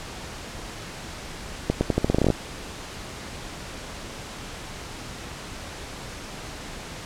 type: accelerating click train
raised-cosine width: 2 ms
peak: -6 dBFS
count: 13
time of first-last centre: 1.7-2.303 s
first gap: 110 ms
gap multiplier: 0.84
effects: pink hiss -37 dBFS RMS until 7.05 s + low-pass 8000 Hz 12 dB/octave